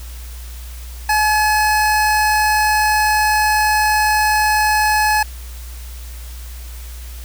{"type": "tone", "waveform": "25% pulse", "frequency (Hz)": 852, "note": "G#5", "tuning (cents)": 44, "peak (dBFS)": -9, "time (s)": [1.09, 5.23], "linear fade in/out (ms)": 5, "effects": ["added 60 Hz sine -29 dBFS peak until 7.24 s", "white hiss -40 dBFS RMS until 7.24 s"]}